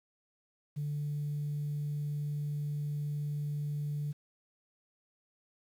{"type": "tone", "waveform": "sine", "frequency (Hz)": 146.83, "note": "D3", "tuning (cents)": 0, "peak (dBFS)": -31, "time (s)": [0.76, 4.13], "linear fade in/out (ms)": 20, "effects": ["tanh soft clip ceiling -29 dBFS", "10-bit"]}